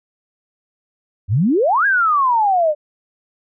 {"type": "exponential two-way sweep", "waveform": "sine", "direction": "up then down", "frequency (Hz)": [87.31, 1661.2, 583], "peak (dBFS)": -12, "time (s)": [1.28, 2.75], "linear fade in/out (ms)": 50, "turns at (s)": 1.86, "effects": []}